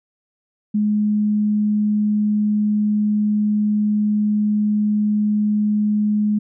sine tone, 210 Hz, G#3, 19 cents sharp, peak -15 dBFS, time 0.74-6.39 s, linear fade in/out 10 ms, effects none

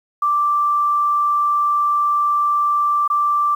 sine tone with dropouts, 1174 Hz, D6, 1 cent flat, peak -14 dBFS, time 0.22-3.55 s, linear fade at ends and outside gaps 5 ms, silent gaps 3.078-3.1 s, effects 8-bit

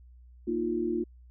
sine chord, Bb suspended fourth, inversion none, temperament just, 233.1 / 310.8 / 349.6 Hz, Bb3 / Eb4 / F4, 0 / -2 / +2 cents, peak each -33 / -33 / -29 dBFS, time 0.47-1.04 s, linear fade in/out 10 ms, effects added 61 Hz sine -50 dBFS peak until 1.3 s

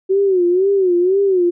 sine tone with vibrato, 373.2 Hz, F#4, 15 cents sharp, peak -11 dBFS, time 0.09-1.51 s, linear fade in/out 20 ms, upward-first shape sine, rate 2 Hz, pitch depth 120 cents each way, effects none

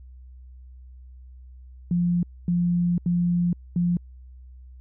sine tone bursts at uneven times, 174.61 Hz, F3, in tune, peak -19 dBFS, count 4, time 1.91-2.23 / 2.48-2.98 / 3.06-3.53 / 3.76-3.97 s, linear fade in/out 2 ms, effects added 63 Hz sine -42 dBFS peak until 4.8 s

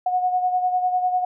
sine beating tone pair, 729 / 739 Hz, F#5 / F#5, -26 / -2 cents, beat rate 10 Hz, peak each -19 / -27 dBFS, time 0.06-1.25 s, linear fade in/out 5 ms, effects none

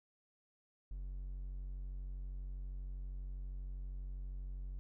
triangle tone, 46.25 Hz, F#1, in tune, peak -39 dBFS, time 0.91-4.79 s, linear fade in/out 0 ms, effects none

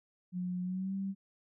sine tone with pitch glide, 180.4 to 194.47 Hz, F#3 to G3, -44 to -14 cents, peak -33 dBFS, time 0.32-1.15 s, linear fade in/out 50 ms, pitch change +130 cents, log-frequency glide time 0.63-0.94 s, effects none

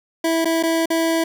25% pulse tone with dropouts, 328.1 Hz, E4, 8 cents flat, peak -13 dBFS, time 0.24-1.24 s, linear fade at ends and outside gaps 5 ms, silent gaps 0.447-0.454 / 0.628-0.634 / 0.858-0.902 s, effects none

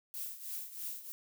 violet noise with tremolo, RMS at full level -39 dBFS, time 0.14-1.12 s, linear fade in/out 0 ms, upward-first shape triangle, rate 3.1 Hz, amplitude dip 80%, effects none

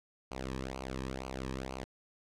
sawtooth tone with flanger, 65.41 Hz, C2, in tune, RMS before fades -40 dBFS, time 0.31-1.84 s, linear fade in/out 0 ms, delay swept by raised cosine 0.55 to 1.44 ms, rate 2.1 Hz, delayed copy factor -0.8, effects low-pass 8000 Hz 12 dB/octave

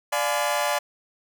sawtooth chord, D diminished seventh, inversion none, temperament just, 587.3 / 704.8 / 845.8 / 1014.9 Hz, D5 / F5 / Ab5 / Cb6, 0 / +16 / +31 / +47 cents, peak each -22 / -25 / -24 / -26 dBFS, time 0.12-0.79 s, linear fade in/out 10 ms, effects none

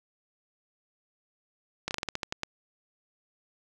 slowing click train, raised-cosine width 0.2 ms, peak -13 dBFS, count 10, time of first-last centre 1.88-2.433 s, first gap 29 ms, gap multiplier 1.18, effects none

